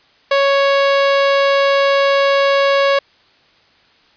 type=tone; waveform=sawtooth; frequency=555 Hz; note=C#5; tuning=2 cents sharp; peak=-7 dBFS; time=0.31-2.99 s; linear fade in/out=5 ms; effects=white hiss -52 dBFS RMS until 4.16 s + resampled to 11025 Hz